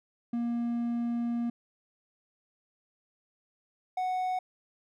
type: tone pair in turn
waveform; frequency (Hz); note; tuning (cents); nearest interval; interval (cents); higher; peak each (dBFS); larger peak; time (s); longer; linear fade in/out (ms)
triangle; 236.3 / 739.2; A#3 / F#5; +24 / -2; octave + minor sixth; 1974; second; -26; neither; 0.33-1.5 / 3.97-4.39; first; 5
effects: none